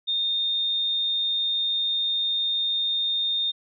sine tone, 3653 Hz, A#7, 36 cents flat, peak -22 dBFS, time 0.07-3.52 s, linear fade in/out 20 ms, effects none

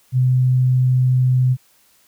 sine tone, 127.6 Hz, C3, 43 cents flat, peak -12 dBFS, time 0.12-1.57 s, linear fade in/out 50 ms, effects white hiss -56 dBFS RMS until 2.07 s

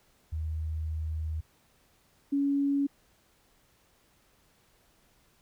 sine tone pair in turn, 78.8 / 280.8 Hz, D#2 / C#4, +23 / +22 cents, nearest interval octave + minor seventh, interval 2199 cents, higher second, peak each -30 / -24 dBFS, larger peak second, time 0.32-1.41 / 2.32-2.87 s, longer first, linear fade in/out 10 ms, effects pink hiss -66 dBFS RMS until 5.41 s

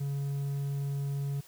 triangle tone, 140.2 Hz, C#3, 20 cents sharp, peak -28 dBFS, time 0-1.41 s, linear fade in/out 10 ms, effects white hiss -56 dBFS RMS until 1.47 s

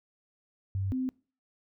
sine tone pair in turn, 96.7 / 258.2 Hz, G2 / C4, -23 / -23 cents, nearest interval octave + perfect fourth, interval 1700 cents, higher second, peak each -28 dBFS, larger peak neither, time 0.75-0.92 / 0.92-1.09 s, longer neither, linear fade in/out 0 ms, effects noise-tail reverb RT60 0.4 s tail -25 dB re dry

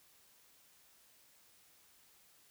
silence, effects white hiss -66 dBFS RMS until 2.5 s

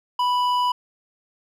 triangle tone with hard clipping, 987.8 Hz, B5, in tune, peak -20 dBFS, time 0.19-0.72 s, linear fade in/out 5 ms, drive 12 dB, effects none

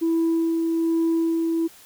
sine tone with tremolo, 329.6 Hz, E4, in tune, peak -16 dBFS, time 0.01-1.68 s, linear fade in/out 20 ms, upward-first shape sine, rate 1.2 Hz, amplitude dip 30%, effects tanh soft clip ceiling -16 dBFS + white hiss -49 dBFS RMS until 1.85 s

